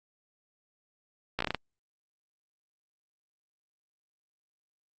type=slowing click train; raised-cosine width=0.3 ms; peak=-13 dBFS; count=7; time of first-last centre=1.39-1.547 s; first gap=15 ms; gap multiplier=1.22; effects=Opus 48 kbps